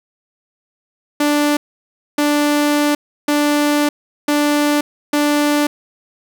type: tone bursts at uneven times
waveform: sawtooth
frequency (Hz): 293.7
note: D4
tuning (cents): 0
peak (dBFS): -9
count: 5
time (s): 1.2-1.57 / 2.18-2.95 / 3.28-3.89 / 4.28-4.81 / 5.13-5.67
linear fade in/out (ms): 5
effects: none